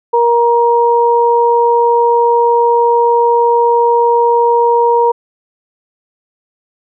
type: tone pair together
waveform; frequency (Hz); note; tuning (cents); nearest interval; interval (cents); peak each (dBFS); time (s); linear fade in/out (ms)
sine; 471.6 / 943.2; A#4 / A#5; +20 / +20; octave; 1200; -10; 0.13-5.12; 10
effects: none